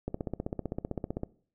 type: click train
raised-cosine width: 2 ms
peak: -19 dBFS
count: 19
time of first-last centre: 0.08-1.234 s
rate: 15.6 Hz
effects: noise-tail reverb RT60 0.5 s tail -21 dB re dry